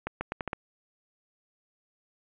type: accelerating click train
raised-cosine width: 0.5 ms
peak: -16 dBFS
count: 6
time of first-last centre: 0.07-0.532 s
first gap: 140 ms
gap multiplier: 0.79
effects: resampled to 8000 Hz + 9-bit